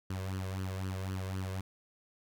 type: tone with flanger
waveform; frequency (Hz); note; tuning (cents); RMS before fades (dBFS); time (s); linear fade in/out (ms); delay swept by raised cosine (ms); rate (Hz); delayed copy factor
sawtooth; 94.6; F#2; +39; -37; 0.1-1.61; 5; 0.65 to 1.95; 3.9; +0.7
effects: none